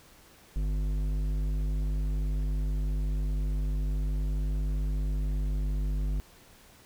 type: tone with low-pass filter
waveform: square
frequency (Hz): 49.98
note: G1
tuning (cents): +34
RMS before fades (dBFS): -29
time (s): 0.56-6.2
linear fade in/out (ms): 0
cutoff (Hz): 230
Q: 0.59
effects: pink hiss -56 dBFS RMS until 6.85 s